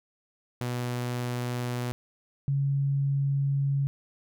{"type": "tone pair in turn", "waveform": ["sawtooth", "sine"], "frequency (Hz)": [122.5, 139.15], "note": ["B2", "C#3"], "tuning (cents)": [-14, 7], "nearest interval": "major second", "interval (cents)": 221, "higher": "second", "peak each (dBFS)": [-25, -23], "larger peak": "second", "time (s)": [[0.61, 1.92], [2.48, 3.87]], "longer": "second", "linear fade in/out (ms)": 0, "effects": []}